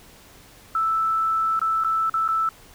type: tone with dropouts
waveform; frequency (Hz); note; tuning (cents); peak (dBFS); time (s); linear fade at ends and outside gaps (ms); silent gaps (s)
sine; 1318.5; E6; 0; -19; 0.75-2.49; 2; 1.593-1.615 / 1.838-1.846 / 2.097-2.14 / 2.279-2.287
effects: pink hiss -49 dBFS RMS until 2.74 s